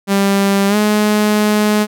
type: tone with pitch glide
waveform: sawtooth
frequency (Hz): 197.8 to 210.8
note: G3 to G#3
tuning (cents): +16 to +26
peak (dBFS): -7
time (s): 0.07-1.87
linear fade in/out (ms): 50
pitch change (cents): +110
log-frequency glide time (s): 0.68-0.76
effects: none